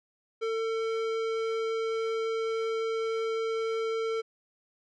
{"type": "tone with tanh clipping", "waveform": "sine", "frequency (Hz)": 449.1, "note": "A4", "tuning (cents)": 35, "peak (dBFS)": -30, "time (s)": [0.41, 4.22], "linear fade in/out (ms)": 20, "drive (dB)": 17, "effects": []}